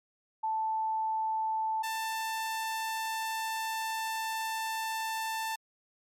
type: tone pair in turn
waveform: sine / sawtooth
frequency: 880 / 888.2 Hz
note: A5 / A5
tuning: 0 / +16 cents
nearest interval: unison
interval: 16 cents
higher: second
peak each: -28 dBFS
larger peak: neither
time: 0.43-1.83 / 1.83-5.56 s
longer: second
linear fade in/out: 10 ms
effects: MP3 64 kbps